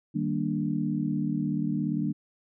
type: chord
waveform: sine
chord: Eb major seventh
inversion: none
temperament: equal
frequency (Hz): 155.56 / 196 / 233.1 / 293.7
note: Eb3 / G3 / Bb3 / D4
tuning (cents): 0 / 0 / 0 / 0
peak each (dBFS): -31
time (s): 0.14-2.13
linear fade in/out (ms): 20
effects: none